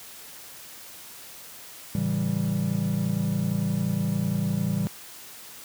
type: chord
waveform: triangle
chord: A dominant seventh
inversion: none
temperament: equal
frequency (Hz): 110 / 138.59 / 164.81 / 196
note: A2 / C#3 / E3 / G3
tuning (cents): 0 / 0 / 0 / 0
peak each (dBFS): -29 / -29 / -26 / -25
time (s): 1.95-4.87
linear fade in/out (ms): 0
effects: white hiss -44 dBFS RMS until 5.64 s + high-pass 60 Hz 12 dB/octave

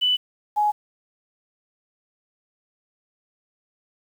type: tone pair in turn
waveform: sine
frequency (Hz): 2985 / 837.6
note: F#7 / G#5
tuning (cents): +15 / +15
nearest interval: octave + minor seventh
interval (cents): 2200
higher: first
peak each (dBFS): -17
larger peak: neither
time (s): 0.01-0.17 / 0.56-0.72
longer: neither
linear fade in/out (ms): 20
effects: 8-bit

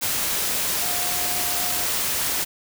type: tone in noise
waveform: sine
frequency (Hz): 713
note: F5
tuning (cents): +36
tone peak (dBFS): -34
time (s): 0.81-1.85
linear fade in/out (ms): 20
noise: white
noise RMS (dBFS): -24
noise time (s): 0.01-2.45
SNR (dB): -13
effects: none

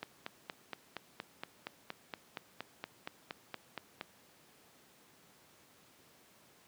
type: click train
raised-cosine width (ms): 0.3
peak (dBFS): -23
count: 18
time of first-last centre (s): 0.03-4.011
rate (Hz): 4.27
effects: pink hiss -63 dBFS RMS until 6.67 s + high-pass 150 Hz 12 dB/octave

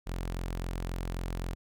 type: tone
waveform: sawtooth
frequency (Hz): 43.78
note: F1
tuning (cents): +5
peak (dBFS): -29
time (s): 0.06-1.55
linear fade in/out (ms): 20
effects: none

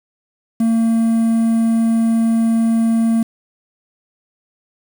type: tone with quantisation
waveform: triangle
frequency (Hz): 227.2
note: A#3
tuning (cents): -44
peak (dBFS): -10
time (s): 0.6-3.23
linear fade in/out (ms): 5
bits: 6
effects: none

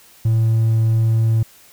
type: tone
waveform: triangle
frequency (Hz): 112.3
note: A2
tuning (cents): +36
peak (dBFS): -10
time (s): 0.25-1.43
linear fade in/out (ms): 5
effects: tanh soft clip ceiling -7 dBFS + white hiss -48 dBFS RMS until 1.72 s

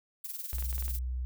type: noise with tremolo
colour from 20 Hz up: violet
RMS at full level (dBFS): -37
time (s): 0.24-0.99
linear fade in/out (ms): 5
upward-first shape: sine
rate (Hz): 20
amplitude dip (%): 70
type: tone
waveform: sine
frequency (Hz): 62.6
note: B1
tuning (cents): +24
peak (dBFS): -31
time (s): 0.53-1.25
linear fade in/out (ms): 0
type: clicks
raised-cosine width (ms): 0.3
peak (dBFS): -30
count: 7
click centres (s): 0.531 / 0.584 / 0.625 / 0.728 / 0.781 / 0.825 / 0.881
effects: none

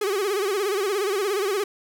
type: tone with vibrato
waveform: 45% pulse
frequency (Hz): 398.8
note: G4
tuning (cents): +30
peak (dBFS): -22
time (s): 0.01-1.64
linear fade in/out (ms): 5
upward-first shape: sine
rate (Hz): 17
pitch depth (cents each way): 120
effects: none

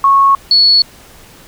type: tone pair in turn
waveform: sine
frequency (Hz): 1100 / 4400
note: C#6 / C#8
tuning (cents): -14 / -14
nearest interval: 2 octaves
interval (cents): 2400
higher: second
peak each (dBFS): -5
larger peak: neither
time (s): 0.04-0.35 / 0.51-0.82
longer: neither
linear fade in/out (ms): 2
effects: pink hiss -40 dBFS RMS until 1.47 s

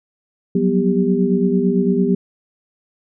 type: tone cluster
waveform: sine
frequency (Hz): 181.7 / 190.6 / 245.2 / 397.2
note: F#3 / G3 / B3 / G4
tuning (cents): -31 / -48 / -12 / +23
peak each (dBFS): -19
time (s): 0.55-2.15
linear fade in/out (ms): 5
effects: none

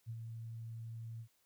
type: tone with ADSR envelope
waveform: sine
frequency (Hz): 114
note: A#2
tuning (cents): -38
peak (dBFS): -39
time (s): 0.06-1.28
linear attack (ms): 36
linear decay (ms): 56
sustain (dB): -4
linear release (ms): 79
effects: white hiss -75 dBFS RMS until 1.45 s

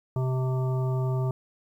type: harmonic tone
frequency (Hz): 129.4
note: C3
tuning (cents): -19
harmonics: 1 / 3 / 5 / 7 / 9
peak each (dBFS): -24 / -34 / -38 / -41 / -43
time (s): 0.16-1.31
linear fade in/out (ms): 2
effects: 10-bit

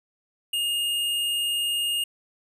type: tone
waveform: square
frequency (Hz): 2840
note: F7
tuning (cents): +28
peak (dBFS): -24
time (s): 0.53-2.04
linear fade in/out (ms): 5
effects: resampled to 32000 Hz

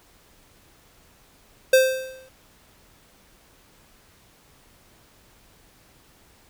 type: tone with exponential decay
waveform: square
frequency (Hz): 522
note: C5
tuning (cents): -4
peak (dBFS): -11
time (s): 1.73-2.29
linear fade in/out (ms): 5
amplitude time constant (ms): 120
effects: pink hiss -56 dBFS RMS until 6.49 s

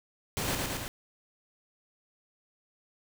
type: noise with echo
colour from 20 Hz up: pink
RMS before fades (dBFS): -32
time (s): 0.37-0.55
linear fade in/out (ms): 0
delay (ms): 110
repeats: 3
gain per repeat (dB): -2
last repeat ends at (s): 0.88
effects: none

